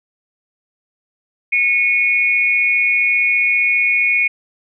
sine tone pair together, 2192 / 2457 Hz, C#7 / D#7, -20 / -22 cents, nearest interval major second, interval 198 cents, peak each -15 dBFS, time 1.52-4.28 s, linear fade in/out 10 ms, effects none

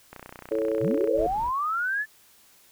click train, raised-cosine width 0.5 ms, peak -25 dBFS, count 30, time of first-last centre 0.13-1.075 s, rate 30.7 Hz
sine chord, A major, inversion second, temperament equal, 329.6 / 440 / 554.4 Hz, E4 / A4 / C#5, 0 / 0 / 0 cents, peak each -30 / -26 / -28 dBFS, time 0.51-1.27 s, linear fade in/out 5 ms
sine linear sweep, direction up, 87.31 to 1760 Hz, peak -24 dBFS, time 0.8-2.06 s, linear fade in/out 50 ms
brown noise, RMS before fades -38 dBFS, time 1.14-1.52 s, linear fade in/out 50 ms
effects white hiss -57 dBFS RMS until 2.71 s

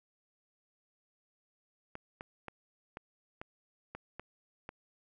clicks, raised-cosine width 0.5 ms, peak -27 dBFS, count 8, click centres 1.954 / 2.209 / 2.483 / 2.971 / 3.415 / 3.95 / 4.196 / 4.691 s, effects none

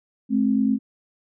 sine tone pair together, 214.8 / 264.2 Hz, A3 / C4, -41 / +17 cents, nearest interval major third, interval 358 cents, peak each -20 dBFS, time 0.29-0.79 s, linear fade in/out 50 ms, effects none

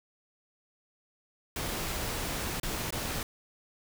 pink noise with dropouts, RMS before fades -34 dBFS, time 1.56-3.23 s, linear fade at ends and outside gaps 2 ms, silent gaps 2.599-2.631 / 2.906-2.924 s, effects none

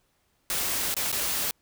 white noise with dropouts, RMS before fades -28 dBFS, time 0.5-1.51 s, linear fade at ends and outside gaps 1 ms, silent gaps 0.942-0.966 / 1.117-1.126 s, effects pink hiss -70 dBFS RMS until 1.61 s

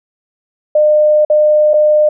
sine tone with dropouts, 605 Hz, D#5, 49 cents flat, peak -6 dBFS, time 0.75-2.09 s, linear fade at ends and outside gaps 5 ms, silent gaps 1.25-1.299 / 1.735-1.739 s, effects none

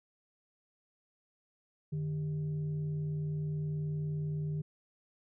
sine tone with frequency modulation, 151.6 Hz, D#3, 45 cents flat, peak -32 dBFS, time 1.92-4.62 s, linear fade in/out 10 ms, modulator 244 Hz, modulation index 0.3, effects none

